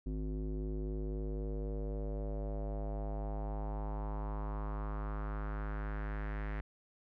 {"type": "tone with low-pass filter sweep", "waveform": "square", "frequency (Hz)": 51.91, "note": "G#1", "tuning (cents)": 0, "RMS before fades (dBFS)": -38, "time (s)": [0.06, 6.61], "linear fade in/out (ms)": 5, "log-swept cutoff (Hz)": [300, 1900], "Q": 3, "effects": []}